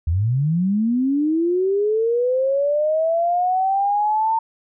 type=linear sweep; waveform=sine; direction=up; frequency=75.4 to 906 Hz; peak=-16 dBFS; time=0.07-4.39 s; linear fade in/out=5 ms; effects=none